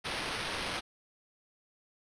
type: noise with sample-and-hold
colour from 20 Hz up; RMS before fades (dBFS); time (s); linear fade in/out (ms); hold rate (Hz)
white; -36; 0.04-0.81; 20; 7350
effects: resampled to 22050 Hz